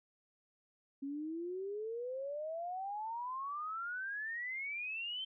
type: exponential sweep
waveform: sine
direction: up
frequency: 271.5 to 3136 Hz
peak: -38 dBFS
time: 1.02-5.25 s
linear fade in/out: 10 ms
effects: none